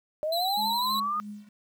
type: linear sweep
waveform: sine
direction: up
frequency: 597 to 1244.5 Hz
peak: -26 dBFS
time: 0.23-1.2 s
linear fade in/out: 0 ms
type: tone with vibrato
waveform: 45% pulse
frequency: 3998 Hz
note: B7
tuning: 20 cents sharp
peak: -28 dBFS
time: 0.32-1 s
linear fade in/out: 5 ms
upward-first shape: sine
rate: 12 Hz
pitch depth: 48 cents each way
type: tone with tremolo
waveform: sine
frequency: 207.7 Hz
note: G#3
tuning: in tune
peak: -35 dBFS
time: 0.57-1.49 s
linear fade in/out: 5 ms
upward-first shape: triangle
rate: 3.1 Hz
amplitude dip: 90%
effects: 10-bit